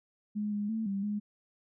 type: tone with pitch steps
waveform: sine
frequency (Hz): 209.4 / 206.3 / 222.2 / 197.2 / 207.7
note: G#3 / G#3 / A3 / G3 / G#3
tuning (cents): +15 / -11 / +17 / +11 / 0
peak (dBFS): -30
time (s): 0.35-1.2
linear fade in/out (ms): 20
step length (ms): 170
effects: none